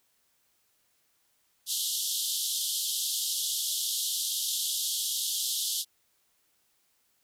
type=band-pass noise; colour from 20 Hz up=pink; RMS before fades=-31 dBFS; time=1.66-5.85 s; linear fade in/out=50 ms; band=3100 to 14000 Hz; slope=96 dB/octave; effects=white hiss -71 dBFS RMS until 7.23 s